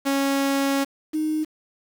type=tone pair in turn; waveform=sawtooth / sine; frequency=275.6 / 309.4 Hz; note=C#4 / D#4; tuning=-10 / -10 cents; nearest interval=major second; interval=200 cents; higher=second; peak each=-16 / -21 dBFS; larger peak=first; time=0.05-0.85 / 1.13-1.45 s; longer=first; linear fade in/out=20 ms; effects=7-bit